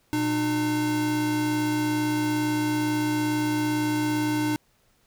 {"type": "tone pair together", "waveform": "square", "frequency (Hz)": [120.1, 302.6], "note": ["B2", "D#4"], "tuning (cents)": [-48, -48], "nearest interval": "octave + major third", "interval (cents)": 1600, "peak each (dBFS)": [-32, -24], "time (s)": [0.13, 4.56], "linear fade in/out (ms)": 0, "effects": ["pink hiss -65 dBFS RMS until 5.06 s"]}